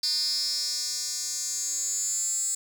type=tone with high-pass filter sweep; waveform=10% pulse; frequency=300 Hz; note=D4; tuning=37 cents sharp; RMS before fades=-29 dBFS; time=0.03-2.55 s; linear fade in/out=5 ms; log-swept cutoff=4900 to 7600 Hz; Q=8.1; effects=none